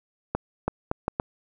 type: accelerating click train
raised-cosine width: 1 ms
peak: -10 dBFS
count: 5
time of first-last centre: 0.35-1.199 s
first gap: 330 ms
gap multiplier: 0.71
effects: none